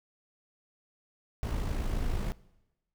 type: noise with amplitude modulation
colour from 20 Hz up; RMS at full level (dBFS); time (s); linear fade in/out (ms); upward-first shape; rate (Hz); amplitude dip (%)
brown; -29; 1.43-2.32; 0; sine; 54.1; 45
effects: noise-tail reverb RT60 1.0 s tail -21 dB re dry